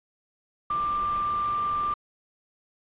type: tone in noise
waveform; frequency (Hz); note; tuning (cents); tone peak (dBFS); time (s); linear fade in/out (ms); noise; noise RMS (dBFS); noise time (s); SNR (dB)
sine; 1186; D6; +17; -24; 0.7-1.94; 5; pink; -41; 0.7-1.94; +14
effects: resampled to 8000 Hz